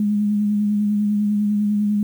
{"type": "tone with vibrato", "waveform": "sine", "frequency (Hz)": 207.7, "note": "G#3", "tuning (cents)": 0, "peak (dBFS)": -16, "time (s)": [0, 2.03], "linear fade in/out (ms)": 2, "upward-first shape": "sine", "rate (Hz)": 10, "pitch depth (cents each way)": 24, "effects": ["8-bit"]}